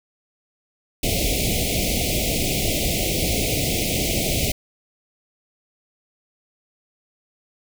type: band-stop noise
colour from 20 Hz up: pink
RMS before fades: -22 dBFS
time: 1.03-4.52 s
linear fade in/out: 5 ms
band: 740 to 2100 Hz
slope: 96 dB/octave
effects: none